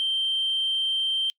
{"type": "tone", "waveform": "sine", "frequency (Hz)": 3136, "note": "G7", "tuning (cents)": 0, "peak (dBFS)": -21, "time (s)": [0, 1.3], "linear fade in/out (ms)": 0, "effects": ["noise-tail reverb RT60 0.1 s tail -26 dB re dry", "tanh soft clip ceiling -19 dBFS"]}